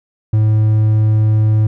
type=tone; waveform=triangle; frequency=108.1 Hz; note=A2; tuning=30 cents flat; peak=-7 dBFS; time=0.33-1.67 s; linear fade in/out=5 ms; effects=none